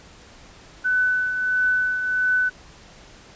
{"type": "tone with tremolo", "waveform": "sine", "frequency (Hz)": 1500, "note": "F#6", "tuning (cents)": 23, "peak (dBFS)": -16, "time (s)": [0.84, 2.5], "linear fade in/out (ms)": 20, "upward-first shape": "triangle", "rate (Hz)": 1.5, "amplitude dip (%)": 55, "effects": ["pink hiss -47 dBFS RMS until 3.35 s", "resampled to 16000 Hz"]}